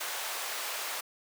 pink high-pass noise, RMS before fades -36 dBFS, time 0-1.01 s, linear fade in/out 10 ms, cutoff 710 Hz, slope 12 dB/octave, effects high-pass 400 Hz 12 dB/octave

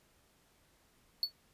triangle tone with exponential decay, 4435 Hz, C#8, in tune, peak -24 dBFS, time 1.23-1.32 s, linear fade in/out 1 ms, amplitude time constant 18 ms, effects pink hiss -69 dBFS RMS until 1.53 s + resampled to 32000 Hz

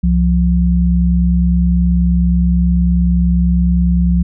sine tone pair together, 65.51 / 175.6 Hz, C2 / F3, +3 / +10 cents, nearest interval octave + perfect fourth, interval 1707 cents, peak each -12 dBFS, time 0.03-4.23 s, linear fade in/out 10 ms, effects none

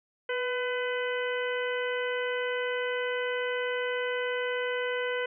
harmonic tone with a mistuned harmonic, 503 Hz, B4, 32 cents sharp, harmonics 1 / 2 / 3 / 4 / 5 / 6, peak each -30 / -39 / -35 / -37 / -43 / -41 dBFS, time 0.29-5.26 s, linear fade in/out 5 ms, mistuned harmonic 1, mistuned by -36 cents, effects none

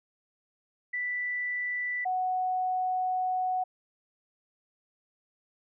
sine tone pair in turn, 1975.5 / 740 Hz, B6 / F#5, 0 / 0 cents, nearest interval octave + perfect fourth, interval 1700 cents, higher first, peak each -29 / -26 dBFS, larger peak second, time 0.93-2.05 / 2.05-3.64 s, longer second, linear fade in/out 10 ms, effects none

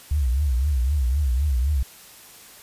sine tone with vibrato, 67.4 Hz, C#2, 48 cents flat, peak -18 dBFS, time 0.11-1.83 s, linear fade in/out 5 ms, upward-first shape triangle, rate 3.9 Hz, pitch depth 240 cents each way, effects white hiss -46 dBFS RMS until 2.62 s + resampled to 32000 Hz

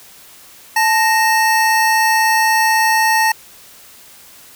square tone pair together, 880 / 1858.2 Hz, A5 / A#6, 0 / -6 cents, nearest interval octave + minor second, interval 1294 cents, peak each -14 / -16 dBFS, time 0.76-3.32 s, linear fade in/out 5 ms, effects white hiss -42 dBFS RMS until 4.55 s

